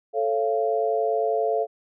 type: chord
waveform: sine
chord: A augmented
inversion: none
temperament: just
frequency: 440 / 550 / 687.5 Hz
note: A4 / C#5 / E#5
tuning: 0 / -14 / -27 cents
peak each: -24 / -28 / -24 dBFS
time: 0.13-1.67 s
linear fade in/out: 50 ms
effects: none